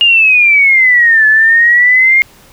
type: exponential two-way sweep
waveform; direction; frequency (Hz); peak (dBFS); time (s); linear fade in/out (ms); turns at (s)
sine; down then up; 2855 to 1722 to 2141; -4; 0.01-2.22; 0; 1.27
effects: pink hiss -42 dBFS RMS until 2.52 s